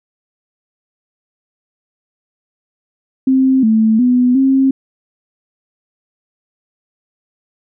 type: tone with pitch steps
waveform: sine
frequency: 263.2 / 220.3 / 248.5 / 267.5 Hz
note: C4 / A3 / B3 / C4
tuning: +10 / +2 / +11 / +38 cents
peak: -8 dBFS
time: 3.27-4.71 s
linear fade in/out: 5 ms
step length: 360 ms
effects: none